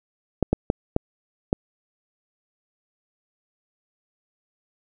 clicks, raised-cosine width 2 ms, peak -5 dBFS, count 5, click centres 0.427 / 0.53 / 0.701 / 0.964 / 1.529 s, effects none

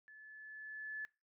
sine tone with level ramp, 1729 Hz, A6, 31 cents flat, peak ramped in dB -55 to -39 dBFS, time 0.08-1.05 s, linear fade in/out 0 ms, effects noise-tail reverb RT60 0.3 s tail -22 dB re dry

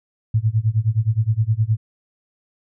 sine tone with tremolo, 110.4 Hz, A2, 6 cents sharp, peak -12 dBFS, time 0.34-1.77 s, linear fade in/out 5 ms, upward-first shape sine, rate 9.6 Hz, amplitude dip 95%, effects none

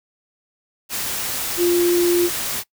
sine tone in noise, 349.2 Hz, F4, in tune, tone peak -14 dBFS, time 1.57-2.3 s, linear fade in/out 50 ms, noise white, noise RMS -25 dBFS, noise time 0.89-2.64 s, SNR +8 dB, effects noise-tail reverb RT60 0.1 s tail -22 dB re dry

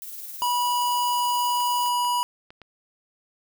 violet noise with tremolo, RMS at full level -36 dBFS, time 0.02-1.89 s, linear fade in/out 0 ms, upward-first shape square, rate 19 Hz, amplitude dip 30%
square tone, 975 Hz, B5, 23 cents flat, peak -22 dBFS, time 0.42-2.23 s, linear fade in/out 0 ms
clicks, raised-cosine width 0.3 ms, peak -29 dBFS, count 5, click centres 1.604 / 1.861 / 2.048 / 2.505 / 2.617 s
effects none

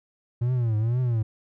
triangle tone with vibrato, 116.8 Hz, A#2, 4 cents sharp, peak -19 dBFS, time 0.41-1.23 s, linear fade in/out 10 ms, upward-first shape triangle, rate 2.1 Hz, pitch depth 180 cents each way, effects none

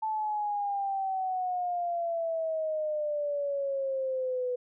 sine exponential sweep, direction down, 879 to 493.9 Hz, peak -28 dBFS, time 0.02-4.56 s, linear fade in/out 10 ms, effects none

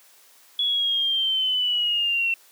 sine linear sweep, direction down, 3388 to 2702 Hz, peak -20 dBFS, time 0.59-2.34 s, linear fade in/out 2 ms, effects white hiss -54 dBFS RMS until 2.51 s + high-pass 400 Hz 12 dB/octave

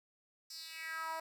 10% pulse tone with high-pass filter sweep, 323.2 Hz, E4, 34 cents flat, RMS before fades -43 dBFS, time 0.5-1.2 s, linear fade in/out 5 ms, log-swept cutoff 5700 to 730 Hz, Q 3.6, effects none

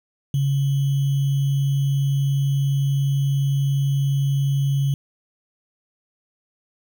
sine tone with sample-and-hold, 138.59 Hz, C#3, in tune, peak -17 dBFS, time 0.34-4.94 s, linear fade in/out 2 ms, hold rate 3150 Hz, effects none

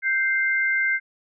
sine tone pair together, 1565.5 / 2092 Hz, G6 / C7, -3 / -1 cents, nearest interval perfect fourth, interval 502 cents, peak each -22 dBFS, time 0.02-1 s, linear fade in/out 50 ms, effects none

